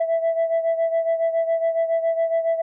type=beating tone pair; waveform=sine; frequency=659 / 666.2 Hz; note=E5 / E5; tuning=-1 / +18 cents; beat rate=7.2 Hz; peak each=-18 / -23 dBFS; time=0-2.62 s; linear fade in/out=10 ms; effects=tanh soft clip ceiling -15 dBFS